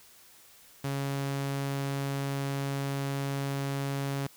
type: tone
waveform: sawtooth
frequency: 138.59 Hz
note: C#3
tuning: in tune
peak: -26 dBFS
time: 0.84-4.27 s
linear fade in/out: 5 ms
effects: white hiss -56 dBFS RMS until 4.36 s